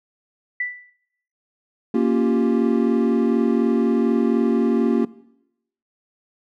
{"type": "tone with exponential decay", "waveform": "sine", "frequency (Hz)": 1975.5, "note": "B6", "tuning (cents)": 0, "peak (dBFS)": -19, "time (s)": [0.6, 0.9], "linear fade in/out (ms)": 5, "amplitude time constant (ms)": 65}
{"type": "chord", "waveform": "triangle", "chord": "G half-diminished seventh", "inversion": "first", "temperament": "equal", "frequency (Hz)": [233.1, 277.2, 349.2, 392], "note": ["Bb3", "Db4", "F4", "G4"], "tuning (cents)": [0, 0, 0, 0], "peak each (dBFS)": [-17, -21, -21, -22], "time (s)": [1.94, 5.05], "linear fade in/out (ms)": 5}
{"effects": ["noise-tail reverb RT60 0.8 s tail -19 dB re dry"]}